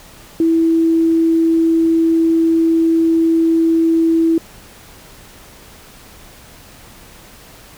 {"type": "tone", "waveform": "sine", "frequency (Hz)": 328, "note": "E4", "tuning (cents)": -9, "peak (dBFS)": -10, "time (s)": [0.4, 4.38], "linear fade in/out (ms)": 2, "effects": ["pink hiss -41 dBFS RMS until 7.77 s"]}